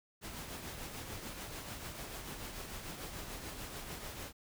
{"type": "noise with tremolo", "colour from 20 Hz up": "pink", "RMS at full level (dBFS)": -43, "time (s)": [0.21, 4.33], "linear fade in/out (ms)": 50, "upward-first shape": "triangle", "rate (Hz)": 6.8, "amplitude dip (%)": 45, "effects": []}